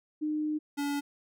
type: tone pair in turn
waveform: sine / square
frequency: 304.6 / 285.7 Hz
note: D#4 / D4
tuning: -37 / -48 cents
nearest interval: minor second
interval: 111 cents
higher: first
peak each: -28 / -30 dBFS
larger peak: first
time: 0.21-0.59 / 0.77-1.01 s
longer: first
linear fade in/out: 20 ms
effects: none

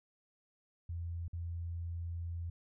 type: tone with dropouts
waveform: sine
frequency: 85 Hz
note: F2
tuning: 46 cents flat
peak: -37 dBFS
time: 0.89-2.5 s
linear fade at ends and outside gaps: 5 ms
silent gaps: 1.281-1.331 s
effects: none

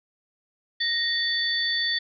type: tone cluster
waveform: sine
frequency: 1868 / 3481 / 4526 Hz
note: A#6 / A7 / C#8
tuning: +3 / -19 / +35 cents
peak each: -27 dBFS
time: 0.8-1.99 s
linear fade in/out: 10 ms
effects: none

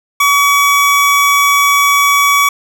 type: tone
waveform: 25% pulse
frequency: 1135 Hz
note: C#6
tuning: 41 cents sharp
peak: -4 dBFS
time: 0.2-2.49 s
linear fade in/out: 5 ms
effects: none

